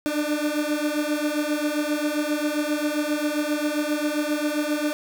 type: beating tone pair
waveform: 30% pulse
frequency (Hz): 294.9 / 302.4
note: D4 / D#4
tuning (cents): +7 / -49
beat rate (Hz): 7.5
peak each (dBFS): -23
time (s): 0.06-4.93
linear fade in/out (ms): 0
effects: none